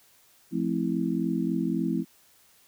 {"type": "chord", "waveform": "sine", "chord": "F major seventh", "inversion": "none", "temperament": "just", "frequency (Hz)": [174.61, 218.3, 261.9, 327.4], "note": ["F3", "A3", "C4", "E4"], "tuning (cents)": [0, -13, 2, -12], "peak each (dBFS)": -30, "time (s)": [0.51, 2.05], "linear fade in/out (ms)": 50, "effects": ["white hiss -60 dBFS RMS until 2.67 s"]}